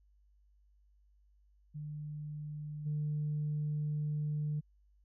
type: tone with level steps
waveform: sine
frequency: 150 Hz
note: D3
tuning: 37 cents sharp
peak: -39 / -31 dBFS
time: 1.74-4.61 s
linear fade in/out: 20 ms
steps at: 2.85 s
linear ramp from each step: 20 ms
effects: tanh soft clip ceiling -28 dBFS + added 50 Hz sine -64 dBFS peak until 5.04 s